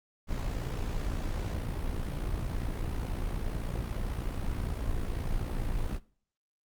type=noise with amplitude modulation; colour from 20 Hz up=brown; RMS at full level=-30 dBFS; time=0.27-6 s; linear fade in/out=50 ms; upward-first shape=sine; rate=58 Hz; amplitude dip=55%; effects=noise-tail reverb RT60 0.5 s tail -21 dB re dry + Opus 48 kbps